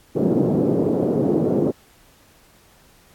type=band-pass noise; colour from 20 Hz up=white; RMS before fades=-19 dBFS; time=0.15-1.72 s; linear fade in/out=20 ms; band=140 to 450 Hz; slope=24 dB/octave; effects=pink hiss -54 dBFS RMS until 3.14 s + AAC 64 kbps